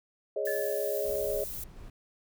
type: chord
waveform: sine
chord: Ab suspended fourth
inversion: none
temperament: equal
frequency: 415.3 / 554.4 / 622.3 Hz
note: Ab4 / Db5 / Eb5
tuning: 0 / 0 / 0 cents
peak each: -33 dBFS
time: 0.36-1.44 s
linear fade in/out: 5 ms
type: noise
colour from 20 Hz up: violet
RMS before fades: -39 dBFS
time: 0.45-1.64 s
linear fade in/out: 5 ms
type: tone with exponential decay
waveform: sine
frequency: 1731 Hz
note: A6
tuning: 29 cents flat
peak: -33 dBFS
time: 0.47-1.16 s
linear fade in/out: 2 ms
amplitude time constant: 150 ms
type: noise with tremolo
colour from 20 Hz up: brown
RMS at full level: -45 dBFS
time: 1.05-1.9 s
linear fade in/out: 2 ms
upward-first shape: square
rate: 4.2 Hz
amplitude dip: 25%
effects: none